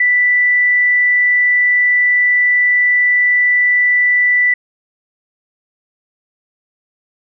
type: tone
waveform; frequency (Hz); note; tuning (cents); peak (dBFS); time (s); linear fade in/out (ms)
sine; 1975.5; B6; 0; -9; 0-4.54; 5
effects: none